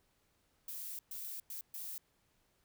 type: noise bursts at uneven times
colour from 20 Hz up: violet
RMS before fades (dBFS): -44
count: 4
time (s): 0.68-0.99 / 1.11-1.4 / 1.5-1.61 / 1.74-1.98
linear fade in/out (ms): 2
effects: pink hiss -75 dBFS RMS until 2.64 s